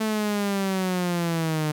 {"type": "linear sweep", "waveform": "sawtooth", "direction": "down", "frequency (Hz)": [220, 150.8], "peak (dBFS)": -19, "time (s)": [0, 1.72], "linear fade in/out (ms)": 10, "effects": []}